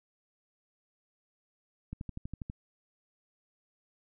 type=click train; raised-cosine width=5 ms; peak=-26 dBFS; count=8; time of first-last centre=1.93-2.499 s; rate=12.3 Hz; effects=none